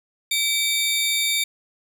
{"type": "tone pair together", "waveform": "sawtooth", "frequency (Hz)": [2300, 3656], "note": ["D7", "A#7"], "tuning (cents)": [-37, -34], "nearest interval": "minor sixth", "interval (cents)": 803, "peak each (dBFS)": [-20, -19], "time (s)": [0.31, 1.44], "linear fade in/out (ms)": 5, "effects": []}